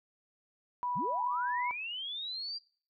sine tone, 983 Hz, B5, 8 cents flat, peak -31 dBFS, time 0.83-1.71 s, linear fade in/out 0 ms
sine linear sweep, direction up, 106.2 to 4799 Hz, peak -36 dBFS, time 0.95-2.59 s, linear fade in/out 20 ms
effects noise-tail reverb RT60 0.5 s tail -25 dB re dry

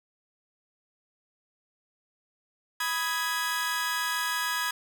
sawtooth chord, G# minor, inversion first, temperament equal with one note detuned, 987.8 / 1257.5 / 1661.2 Hz, B5 / D#6 / G#6, 0 / +18 / 0 cents, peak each -29 / -31 / -26 dBFS, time 2.8-4.71 s, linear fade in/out 5 ms, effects none

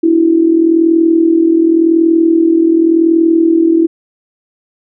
sine tone with amplitude modulation, 329.6 Hz, E4, in tune, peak -3 dBFS, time 0.03-3.87 s, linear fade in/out 10 ms, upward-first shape sine, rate 40.9 Hz, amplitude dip 65%, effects none

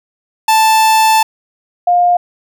45% pulse / sine tone pair in turn, 880 / 707.2 Hz, A5 / F5, 0 / +22 cents, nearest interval major third, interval 378 cents, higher first, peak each -7 dBFS, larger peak neither, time 0.48-1.23 / 1.87-2.17 s, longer first, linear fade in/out 5 ms, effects none

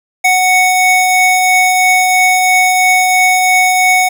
square tone pair together, 740 / 2223 Hz, F#5 / C#7, 0 / +4 cents, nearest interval octave + perfect fifth, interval 1904 cents, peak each -11 dBFS, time 0.24-4.09 s, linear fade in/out 10 ms, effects none

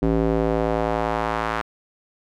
square tone with band-pass filter sweep, 55.3 Hz, A1, 9 cents sharp, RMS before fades -22 dBFS, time 0.02-1.62 s, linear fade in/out 10 ms, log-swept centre 320 to 1300 Hz, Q 1.4, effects none

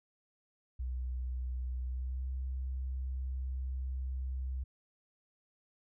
sine tone with pitch glide, 62.7 to 64.84 Hz, B1 to C2, +27 to -15 cents, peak -34 dBFS, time 0.79-4.64 s, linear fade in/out 10 ms, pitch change +58 cents, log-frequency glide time 1.86-2.27 s, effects none

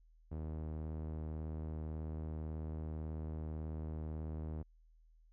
sawtooth tone with low-pass filter, 78.2 Hz, D#2, 9 cents sharp, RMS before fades -42 dBFS, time 0.31-4.63 s, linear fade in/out 10 ms, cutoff 660 Hz, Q 0.57, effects added 40 Hz sine -62 dBFS peak until 5.32 s

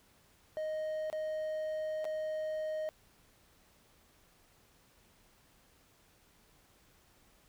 triangle tone with dropouts, 622.3 Hz, D#5, in tune, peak -32 dBFS, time 0.57-2.89 s, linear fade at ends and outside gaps 0 ms, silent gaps 1.1-1.128 / 2.044-2.052 s, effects pink hiss -66 dBFS RMS until 7.48 s

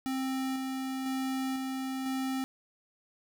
square tone with tremolo, 263.7 Hz, C4, 14 cents sharp, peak -31 dBFS, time 0.06-2.44 s, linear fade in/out 0 ms, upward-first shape square, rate 1 Hz, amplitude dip 25%, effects none

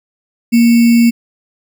sine tone with sample-and-hold, 233.9 Hz, A#3, 6 cents sharp, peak -5 dBFS, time 0.52-1.11 s, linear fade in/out 20 ms, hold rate 2450 Hz, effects none

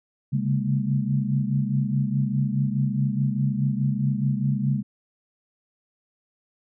sine tone cluster, 136.6 / 141.4 / 203.5 / 230.1 Hz, C#3 / C#3 / G#3 / A#3, -25 / +35 / -35 / -22 cents, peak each -24 / -27 / -26 / -31 dBFS, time 0.32-4.83 s, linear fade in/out 20 ms, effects none

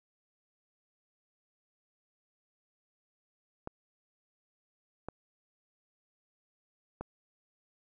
clicks, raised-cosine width 1 ms, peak -24 dBFS, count 3, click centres 3.674 / 5.086 / 7.01 s, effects none

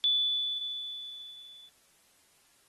sine tone with level ramp, 3471 Hz, A7, 24 cents flat, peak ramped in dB -22 to -50 dBFS, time 0.04-1.69 s, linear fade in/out 0 ms, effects white hiss -65 dBFS RMS until 2.68 s + AAC 32 kbps

